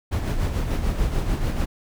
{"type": "noise with tremolo", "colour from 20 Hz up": "brown", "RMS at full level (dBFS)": -21, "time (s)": [0.11, 1.66], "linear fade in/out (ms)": 20, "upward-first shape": "sine", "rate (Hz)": 6.8, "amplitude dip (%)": 50, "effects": []}